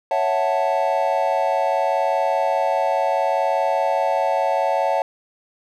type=chord; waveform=triangle; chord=F# minor seventh; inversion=second; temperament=equal; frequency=554.4 / 659.3 / 740 / 880 Hz; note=C#5 / E5 / F#5 / A5; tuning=0 / 0 / 0 / 0 cents; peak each=-21 dBFS; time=0.11-5.02 s; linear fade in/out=2 ms; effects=none